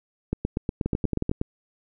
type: two click trains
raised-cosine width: 3 ms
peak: -11 / -12 dBFS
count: 10 / 6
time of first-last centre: 0.33-1.414 / 0.86-1.315 s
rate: 8.3 / 11 Hz
effects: none